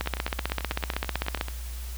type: two click trains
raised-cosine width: 0.3 ms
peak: -18 / -10 dBFS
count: 14 / 23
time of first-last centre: 0.06-1.484 / 0.01-1.411 s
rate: 9.13 / 15.7 Hz
effects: added 60 Hz sine -33 dBFS peak until 1.97 s + white hiss -45 dBFS RMS until 1.97 s